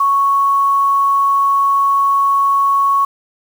sine tone with quantisation, 1108.7 Hz, C#6, in tune, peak -10 dBFS, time 0-3.05 s, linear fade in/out 5 ms, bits 6, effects none

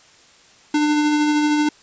square tone with tremolo, 299.1 Hz, D4, 32 cents sharp, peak -15 dBFS, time 0.74-1.69 s, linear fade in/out 5 ms, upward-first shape sine, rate 13 Hz, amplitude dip 25%, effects white hiss -50 dBFS RMS until 1.82 s + resampled to 16000 Hz

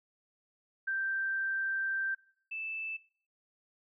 sine tone pair in turn, 1568 / 2637 Hz, G6 / E7, 0 / 0 cents, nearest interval major sixth, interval 900 cents, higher second, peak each -30 / -36 dBFS, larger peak first, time 0.87-2.15 / 2.51-2.97 s, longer first, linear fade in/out 10 ms, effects noise-tail reverb RT60 0.5 s tail -20 dB re dry

